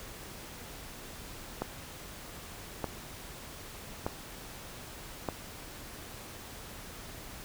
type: click train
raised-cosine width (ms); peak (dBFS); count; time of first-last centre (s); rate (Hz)
1; -17; 4; 1.62-5.287; 0.818
effects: pink hiss -46 dBFS RMS until 7.44 s